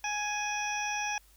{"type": "harmonic tone with a mistuned harmonic", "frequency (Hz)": 833, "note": "G#5", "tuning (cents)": 5, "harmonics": [1, 2, 3, 4, 6, 7], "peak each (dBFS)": [-34, -38, -35, -45, -45, -40], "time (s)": [0.04, 1.18], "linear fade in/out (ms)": 2, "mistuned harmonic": 6, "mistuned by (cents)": 98, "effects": ["added 50 Hz sine -60 dBFS peak until 1.36 s", "white hiss -63 dBFS RMS until 1.36 s"]}